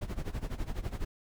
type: noise with tremolo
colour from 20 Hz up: brown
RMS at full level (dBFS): -32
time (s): 0.01-1.05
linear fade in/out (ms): 10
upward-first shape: sine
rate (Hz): 12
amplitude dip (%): 85
effects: none